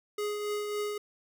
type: tone with tremolo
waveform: square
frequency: 416.5 Hz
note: G#4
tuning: 5 cents sharp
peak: -30 dBFS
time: 0.18-0.98 s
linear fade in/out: 5 ms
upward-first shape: triangle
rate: 3.6 Hz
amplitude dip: 40%
effects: none